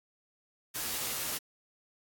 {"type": "noise with comb filter", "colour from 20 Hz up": "white", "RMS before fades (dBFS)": -35, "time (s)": [0.74, 1.39], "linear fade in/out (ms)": 20, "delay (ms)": 13, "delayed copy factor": 0.6, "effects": ["AAC 64 kbps"]}